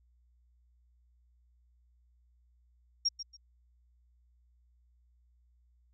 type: tone with echo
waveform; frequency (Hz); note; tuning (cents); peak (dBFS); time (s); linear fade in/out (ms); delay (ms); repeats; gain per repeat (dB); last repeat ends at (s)
sine; 5580; F8; -2; -25; 3.05-3.09; 10; 140; 2; -12; 3.37
effects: added 60 Hz sine -64 dBFS peak until 5.93 s